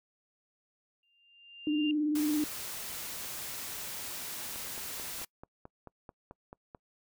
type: tone with exponential growth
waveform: sine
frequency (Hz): 2794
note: F7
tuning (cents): 0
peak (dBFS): -32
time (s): 1.03-1.91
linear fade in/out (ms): 2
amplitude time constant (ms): 190
type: tone with vibrato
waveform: sine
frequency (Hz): 300.4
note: D4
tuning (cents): +39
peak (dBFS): -26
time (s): 1.67-2.44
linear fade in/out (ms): 2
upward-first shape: square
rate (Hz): 18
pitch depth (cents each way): 29
type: noise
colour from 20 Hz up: white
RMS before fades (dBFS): -40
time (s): 2.15-5.25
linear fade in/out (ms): 5
type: click train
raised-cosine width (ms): 1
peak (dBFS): -32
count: 11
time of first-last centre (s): 4.56-6.748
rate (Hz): 4.57
effects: noise-tail reverb RT60 0.1 s tail -25 dB re dry